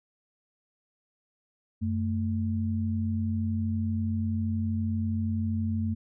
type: tone pair together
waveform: sine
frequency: 93.3 / 221.9 Hz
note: F#2 / A3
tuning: +15 / +15 cents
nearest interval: octave + minor third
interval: 1500 cents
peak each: -28 / -29 dBFS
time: 1.81-5.95 s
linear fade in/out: 20 ms
effects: none